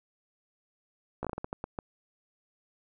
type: slowing click train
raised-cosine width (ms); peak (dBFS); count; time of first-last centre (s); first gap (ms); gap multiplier
1; -20; 10; 1.23-1.788; 16; 1.32
effects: none